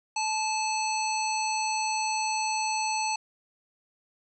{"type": "harmonic tone", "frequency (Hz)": 870, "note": "A5", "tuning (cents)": -20, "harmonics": [1, 3, 5, 7, 9], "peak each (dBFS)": [-28, -33, -35, -36, -38], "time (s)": [0.16, 3.16], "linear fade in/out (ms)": 5, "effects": []}